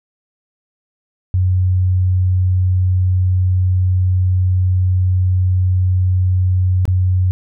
sine tone with dropouts, 92 Hz, F#2, 9 cents flat, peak -11 dBFS, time 1.34-7.31 s, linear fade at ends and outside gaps 0 ms, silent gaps 6.854-6.878 s, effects none

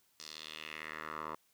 10% pulse tone with band-pass filter sweep, 77.78 Hz, D#2, in tune, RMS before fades -45 dBFS, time 0.2-1.35 s, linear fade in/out 0 ms, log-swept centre 5300 to 960 Hz, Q 2.6, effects white hiss -72 dBFS RMS until 1.53 s

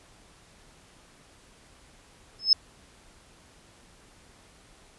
sine tone with exponential growth, 5200 Hz, E8, 24 cents flat, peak -11 dBFS, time 2.39-2.53 s, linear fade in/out 2 ms, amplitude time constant 30 ms, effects pink hiss -56 dBFS RMS until 4.98 s + resampled to 24000 Hz

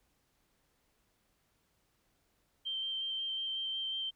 sine tone with vibrato, 3136 Hz, G7, in tune, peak -34 dBFS, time 2.65-4.11 s, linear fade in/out 20 ms, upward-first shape square, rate 5.5 Hz, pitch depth 8 cents each way, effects pink hiss -75 dBFS RMS until 4.15 s

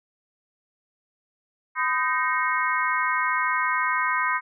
harmonic tone with a mistuned harmonic, 311.1 Hz, D#4, in tune, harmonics 3 / 4 / 5 / 6 / 7, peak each -26 / -27 / -28 / -29 / -29 dBFS, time 1.75-4.41 s, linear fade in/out 50 ms, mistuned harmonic 3, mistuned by +140 cents, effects none

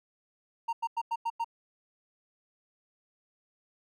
triangle tone bursts, 923 Hz, A#5, 17 cents flat, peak -26 dBFS, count 6, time 0.68-1.445 s, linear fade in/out 10 ms, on 50 ms, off 93 ms, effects none

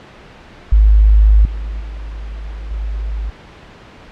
sine tone with level steps, 52.3 Hz, G#1, 13 cents sharp, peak -5 / -20 / -24 / -18 dBFS, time 0.72-3.3 s, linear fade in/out 5 ms, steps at 1.45 / 1.8 / 2.71 s, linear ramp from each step 2 ms, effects pink hiss -39 dBFS RMS until 4.11 s + low-pass 3000 Hz 12 dB/octave

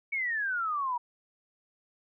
sine exponential sweep, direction down, 2257 to 944 Hz, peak -28 dBFS, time 0.12-0.98 s, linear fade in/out 10 ms, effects none

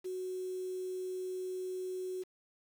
sine tone with quantisation, 370 Hz, F#4, in tune, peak -36 dBFS, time 0.04-2.24 s, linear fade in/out 20 ms, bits 9, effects none

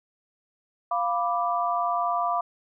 sine chord, B diminished, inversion second, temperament equal, 698.5 / 987.8 / 1174.7 Hz, F5 / B5 / D6, 0 / 0 / 0 cents, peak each -26 / -29 / -27 dBFS, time 0.91-2.41 s, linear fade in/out 5 ms, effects none

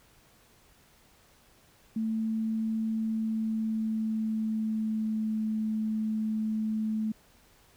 sine tone with pitch glide, 221.5 to 217.6 Hz, A3 to A3, +12 to -19 cents, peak -27 dBFS, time 1.96-7.12 s, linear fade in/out 5 ms, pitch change -31 cents, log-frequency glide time 3.01-5.42 s, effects pink hiss -61 dBFS RMS until 7.76 s

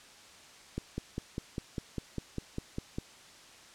click train, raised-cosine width 3 ms, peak -21 dBFS, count 12, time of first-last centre 0.78-2.984 s, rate 4.99 Hz, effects white hiss -54 dBFS RMS until 3.74 s + low-pass 7000 Hz 12 dB/octave

